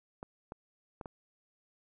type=clicks; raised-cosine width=1 ms; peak=-28 dBFS; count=4; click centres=0.229 / 0.521 / 1.012 / 1.058 s; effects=none